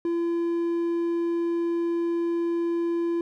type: tone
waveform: triangle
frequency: 339.5 Hz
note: F4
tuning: 49 cents flat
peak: -21 dBFS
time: 0.05-3.21 s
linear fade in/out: 2 ms
effects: none